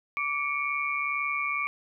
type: tone cluster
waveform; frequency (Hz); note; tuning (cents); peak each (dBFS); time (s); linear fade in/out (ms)
sine; 1160 / 2222 / 2364; D6 / C#7 / D7; -22 / +4 / +11; -31; 0.17-1.67; 0
effects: none